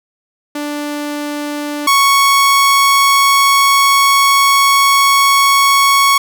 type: tone pair in turn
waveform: sawtooth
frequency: 293.7 / 1108.9 Hz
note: D4 / C#6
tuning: 0 / 0 cents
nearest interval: octave + major seventh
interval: 2300 cents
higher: second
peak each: -15 / -4 dBFS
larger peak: second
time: 0.55-1.87 / 1.87-6.18 s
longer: second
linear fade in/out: 5 ms
effects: none